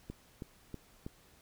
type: click train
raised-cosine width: 3 ms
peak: -28 dBFS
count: 4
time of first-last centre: 0.1-1.065 s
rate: 3.11 Hz
effects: pink hiss -63 dBFS RMS until 1.41 s